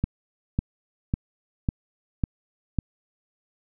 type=click train; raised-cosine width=5 ms; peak=-10 dBFS; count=6; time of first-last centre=0.04-2.787 s; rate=1.82 Hz; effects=none